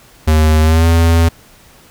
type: tone with pitch glide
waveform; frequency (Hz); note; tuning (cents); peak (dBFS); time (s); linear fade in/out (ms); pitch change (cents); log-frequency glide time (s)
square; 78 to 83.12; D#2 to E2; +5 to +15; -8; 0.27-1.29; 10; +110; 0.61-0.87
effects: pink hiss -44 dBFS RMS until 1.9 s